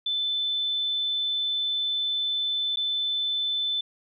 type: tone with dropouts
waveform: sine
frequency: 3520 Hz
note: A7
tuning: in tune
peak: -24 dBFS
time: 0.06-3.81 s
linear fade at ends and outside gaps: 5 ms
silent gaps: 2.76-2.77 s
effects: none